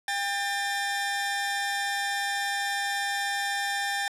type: tone pair together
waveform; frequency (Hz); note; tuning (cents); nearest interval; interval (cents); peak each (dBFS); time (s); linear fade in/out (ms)
sawtooth; 800 / 1795.9; G5 / A6; +35 / +35; octave + major second; 1400; -26; 0.08-4.08; 2
effects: low-pass 11000 Hz 12 dB/octave